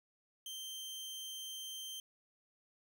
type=tone; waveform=sawtooth; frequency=3136 Hz; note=G7; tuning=in tune; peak=-40 dBFS; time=0.46-2 s; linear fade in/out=2 ms; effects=none